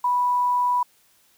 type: tone with quantisation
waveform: sine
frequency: 984 Hz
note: B5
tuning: 7 cents flat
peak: -18 dBFS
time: 0.04-0.83 s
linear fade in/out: 5 ms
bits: 8
effects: white hiss -60 dBFS RMS until 1.37 s